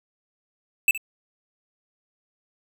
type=tone with echo; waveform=square; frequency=2636 Hz; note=E7; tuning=1 cent flat; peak=-15 dBFS; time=0.88-0.91 s; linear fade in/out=2 ms; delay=67 ms; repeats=1; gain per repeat=-15 dB; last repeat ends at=0.977 s; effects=none